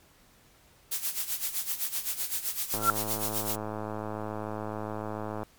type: noise with tremolo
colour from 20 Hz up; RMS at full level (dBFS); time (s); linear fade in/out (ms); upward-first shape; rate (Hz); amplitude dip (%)
blue; -29; 0.91-3.56; 10; sine; 7.8; 75
type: click train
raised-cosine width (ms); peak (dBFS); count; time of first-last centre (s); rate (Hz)
1; -21; 289; 2.74-5.432; 107
type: tone with exponential growth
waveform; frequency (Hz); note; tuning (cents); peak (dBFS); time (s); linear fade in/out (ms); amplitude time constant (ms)
sine; 1362; F6; -44; -15; 2.76-2.9; 1; 29
effects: pink hiss -60 dBFS RMS until 5.58 s + MP3 96 kbps